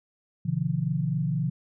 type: chord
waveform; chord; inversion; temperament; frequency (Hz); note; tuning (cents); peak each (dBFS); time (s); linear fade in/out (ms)
sine; B diminished; none; equal with one note detuned; 123.47 / 146.83 / 170.72; B2 / D3 / F3; 0 / 0 / -39; -31 / -27 / -28; 0.45-1.5; 10
effects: none